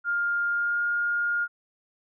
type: tone with pitch glide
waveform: sine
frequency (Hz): 1406 to 1418.2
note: F6 to F6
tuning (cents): +11 to +26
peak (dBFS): -23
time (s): 0.04-1.48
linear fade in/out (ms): 50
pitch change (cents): +15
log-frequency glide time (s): 0.48-0.82
effects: none